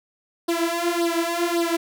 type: tone with flanger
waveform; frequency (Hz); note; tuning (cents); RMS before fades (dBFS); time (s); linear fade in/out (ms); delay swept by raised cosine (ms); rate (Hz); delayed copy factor
sawtooth; 340; F4; -46; -23; 0.48-1.77; 10; 0.21 to 4.81; 1.8; +0.95
effects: none